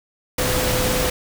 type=tone in noise; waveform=sine; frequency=505 Hz; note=B4; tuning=39 cents sharp; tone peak=-24 dBFS; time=0.38-1.1 s; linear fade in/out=5 ms; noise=pink; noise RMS=-21 dBFS; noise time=0.38-1.1 s; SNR=-6 dB; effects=none